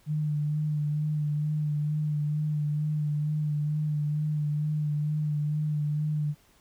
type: tone with vibrato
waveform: sine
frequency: 150.3 Hz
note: D3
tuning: 40 cents sharp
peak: -25 dBFS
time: 0.06-6.35 s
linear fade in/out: 50 ms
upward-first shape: sine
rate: 2.2 Hz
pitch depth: 25 cents each way
effects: pink hiss -62 dBFS RMS until 6.6 s